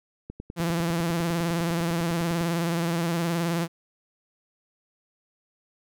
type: click train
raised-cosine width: 3 ms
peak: -23 dBFS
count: 22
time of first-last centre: 0.3-2.411 s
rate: 9.95 Hz
type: tone with vibrato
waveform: sawtooth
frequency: 168.8 Hz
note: E3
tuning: 41 cents sharp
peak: -20 dBFS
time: 0.56-3.68 s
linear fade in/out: 50 ms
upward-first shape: sine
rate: 19 Hz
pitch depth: 53 cents each way
effects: none